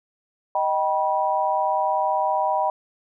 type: chord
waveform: sine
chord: Eb augmented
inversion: none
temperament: just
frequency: 622.3 / 777.8 / 972.3 Hz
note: Eb5 / G5 / B5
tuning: 0 / -14 / -27 cents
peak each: -25 / -23 / -23 dBFS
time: 0.55-2.7 s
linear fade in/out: 2 ms
effects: none